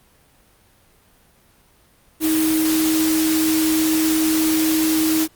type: tone in noise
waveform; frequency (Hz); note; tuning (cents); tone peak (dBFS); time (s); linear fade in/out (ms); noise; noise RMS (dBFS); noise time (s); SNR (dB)
sine; 316.7; D#4; +31; -16; 2.2-5.28; 50; white; -24; 2.2-5.28; +5
effects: pink hiss -55 dBFS RMS until 5.35 s + Opus 32 kbps